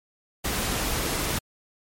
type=noise; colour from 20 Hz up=pink; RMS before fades=-27 dBFS; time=0.44-1.39 s; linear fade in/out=10 ms; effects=MP3 64 kbps